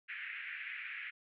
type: band-pass noise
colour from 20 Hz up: white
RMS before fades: -44 dBFS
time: 0.08-1.11 s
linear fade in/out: 20 ms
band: 1600 to 2500 Hz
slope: 48 dB/octave
effects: none